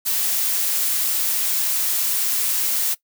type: noise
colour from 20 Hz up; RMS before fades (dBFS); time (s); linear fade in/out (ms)
blue; -21; 0.05-2.95; 20
effects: noise-tail reverb RT60 0.1 s tail -20 dB re dry